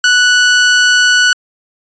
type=tone; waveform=sawtooth; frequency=1479 Hz; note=F#6; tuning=1 cent flat; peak=-3 dBFS; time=0.04-1.33 s; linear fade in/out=2 ms; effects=resampled to 16000 Hz